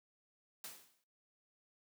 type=noise with exponential decay; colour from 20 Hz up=white; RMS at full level=-45 dBFS; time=0.64-1.04 s; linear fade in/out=2 ms; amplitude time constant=86 ms; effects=noise-tail reverb RT60 0.5 s tail -24 dB re dry + high-pass 150 Hz 12 dB/octave